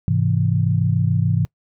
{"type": "chord", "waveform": "sine", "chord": "Ab augmented", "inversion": "none", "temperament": "equal", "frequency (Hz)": [103.83, 130.81, 164.81], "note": ["Ab2", "C3", "E3"], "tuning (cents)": [0, 0, 0], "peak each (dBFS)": [-19, -20, -20], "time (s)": [0.08, 1.45], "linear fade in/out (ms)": 0, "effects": ["noise-tail reverb RT60 0.1 s tail -24 dB re dry"]}